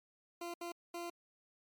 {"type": "tone bursts at uneven times", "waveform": "20% pulse", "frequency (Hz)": 344.3, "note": "F4", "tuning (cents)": -25, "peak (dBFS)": -36, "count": 3, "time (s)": [[0.41, 0.54], [0.61, 0.72], [0.94, 1.1]], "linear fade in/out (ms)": 5, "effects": ["MP3 96 kbps"]}